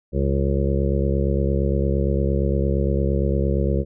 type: harmonic tone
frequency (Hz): 68.7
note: C#2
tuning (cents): -15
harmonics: 1 / 2 / 3 / 5 / 6 / 7 / 8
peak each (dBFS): -21 / -24 / -26 / -28 / -29 / -29 / -30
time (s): 0.12-3.85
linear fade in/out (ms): 50
effects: none